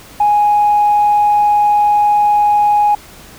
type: tone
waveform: sine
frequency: 830.6 Hz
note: G#5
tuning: in tune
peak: -7 dBFS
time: 0.2-2.95 s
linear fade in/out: 5 ms
effects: tanh soft clip ceiling -4 dBFS + pink hiss -38 dBFS RMS until 3.38 s